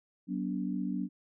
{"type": "tone cluster", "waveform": "sine", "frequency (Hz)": [187.9, 242.8, 287.1], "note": ["F#3", "B3", "D4"], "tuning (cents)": [27, -29, -39], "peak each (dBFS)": [-34, -36, -36], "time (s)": [0.27, 1.09], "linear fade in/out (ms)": 50, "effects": []}